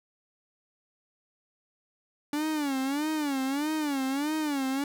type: tone with vibrato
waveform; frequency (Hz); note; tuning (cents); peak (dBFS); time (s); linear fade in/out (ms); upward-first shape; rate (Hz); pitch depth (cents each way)
45% pulse; 287.2; D4; -39; -27; 2.33-4.84; 2; sine; 1.6; 150
effects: none